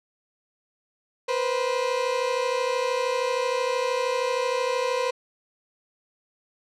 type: tone pair together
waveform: 30% pulse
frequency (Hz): 484 / 517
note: B4 / C5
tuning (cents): -35 / -21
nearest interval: minor second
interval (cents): 114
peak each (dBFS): -24 / -23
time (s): 1.28-5.11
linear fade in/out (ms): 10
effects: low-pass 6000 Hz 12 dB/octave